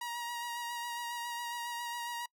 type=tone with vibrato; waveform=sawtooth; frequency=950 Hz; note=A#5; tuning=33 cents sharp; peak=-33 dBFS; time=0.01-2.26 s; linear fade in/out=5 ms; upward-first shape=sine; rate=7.3 Hz; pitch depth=21 cents each way; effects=noise-tail reverb RT60 0.1 s tail -26 dB re dry